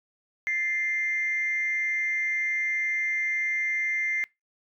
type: tone pair together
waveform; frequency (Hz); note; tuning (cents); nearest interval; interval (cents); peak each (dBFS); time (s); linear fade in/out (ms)
sine; 1761.2 / 2093; A6 / C7; +1 / 0; minor third; 299; -33 / -24; 0.47-4.24; 0
effects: noise-tail reverb RT60 0.2 s tail -24 dB re dry + tanh soft clip ceiling -19 dBFS